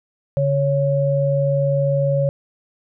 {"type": "tone pair together", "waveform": "sine", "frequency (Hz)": [142.4, 555], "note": ["C#3", "C#5"], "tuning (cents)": [47, 2], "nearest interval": "2 octaves", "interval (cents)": 2355, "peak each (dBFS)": -18, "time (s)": [0.37, 2.29], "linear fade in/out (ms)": 0, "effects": []}